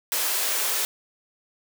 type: high-pass noise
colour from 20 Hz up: white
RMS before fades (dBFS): -25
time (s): 0.12-0.85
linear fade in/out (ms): 0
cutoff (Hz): 370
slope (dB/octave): 24
effects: none